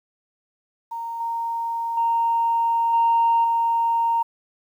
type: tone with level steps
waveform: sine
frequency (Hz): 925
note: A#5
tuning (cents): -14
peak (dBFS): -27 / -23 / -17 / -14 / -17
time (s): 0.91-4.23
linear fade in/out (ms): 10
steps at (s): 1.2 / 1.97 / 2.93 / 3.44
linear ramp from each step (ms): 5
effects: tanh soft clip ceiling -11 dBFS + 9-bit